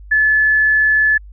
sine tone, 1727 Hz, A6, 33 cents flat, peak -10 dBFS, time 0.11-1.18 s, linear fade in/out 10 ms, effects added 50 Hz sine -34 dBFS peak until 1.32 s

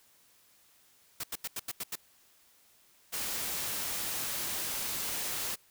white noise bursts, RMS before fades -36 dBFS, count 7, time 1.2-1.956 s, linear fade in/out 5 ms, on 36 ms, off 84 ms
white noise, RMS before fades -35 dBFS, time 3.12-5.56 s, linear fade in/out 20 ms
effects white hiss -64 dBFS RMS until 5.7 s

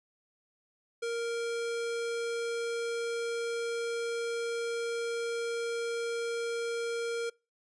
square tone, 466.2 Hz, A#4, in tune, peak -32 dBFS, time 1.02-7.3 s, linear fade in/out 10 ms, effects noise-tail reverb RT60 0.3 s tail -26 dB re dry + resampled to 22050 Hz

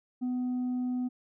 triangle tone with tanh clipping, 250 Hz, B3, 21 cents sharp, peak -29 dBFS, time 0.21-1.09 s, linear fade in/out 20 ms, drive 7 dB, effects none

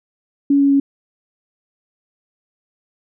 sine tone with pitch steps, 281.3 / 279.5 / 277.7 Hz, C#4 / C#4 / C#4, +26 / +14 / +3 cents, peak -10 dBFS, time 0.5-0.8 s, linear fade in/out 5 ms, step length 100 ms, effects none

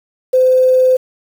sine tone with quantisation, 513 Hz, C5, 34 cents flat, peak -7 dBFS, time 0.33-0.97 s, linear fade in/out 10 ms, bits 6, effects none

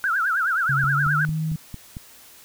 sine tone with vibrato, 1454 Hz, F#6, 31 cents flat, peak -19 dBFS, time 0.04-1.25 s, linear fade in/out 0 ms, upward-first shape triangle, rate 9.5 Hz, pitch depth 230 cents each way
sine tone with pitch glide, 137.5 to 157.95 Hz, C#3 to D#3, -14 to +26 cents, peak -22 dBFS, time 0.69-1.56 s, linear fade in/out 5 ms, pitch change +240 cents, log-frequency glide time 0.86-1.36 s
click train, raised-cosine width 5 ms, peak -21 dBFS, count 6, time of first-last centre 0.84-1.969 s, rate 4.43 Hz
effects white hiss -48 dBFS RMS until 2.44 s

